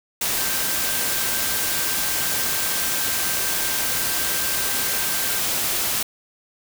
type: tone in noise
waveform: sine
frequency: 1568 Hz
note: G6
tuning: in tune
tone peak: -34 dBFS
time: 0.37-5.4 s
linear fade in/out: 5 ms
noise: white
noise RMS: -23 dBFS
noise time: 0.21-6.03 s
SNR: -14 dB
effects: none